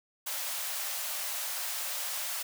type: high-pass noise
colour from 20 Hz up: white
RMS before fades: -35 dBFS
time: 0.26-2.43 s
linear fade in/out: 10 ms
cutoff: 530 Hz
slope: 96 dB/octave
effects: none